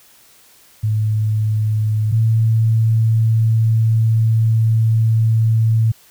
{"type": "tone pair in turn", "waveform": "sine", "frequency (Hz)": [107.9, 112.01], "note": ["A2", "A2"], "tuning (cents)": [-33, 31], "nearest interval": "minor second", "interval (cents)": 64, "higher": "second", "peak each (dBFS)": [-14, -11], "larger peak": "second", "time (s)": [[0.83, 2.12], [2.12, 5.92]], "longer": "second", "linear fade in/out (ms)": 10, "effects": ["white hiss -49 dBFS RMS until 6.1 s"]}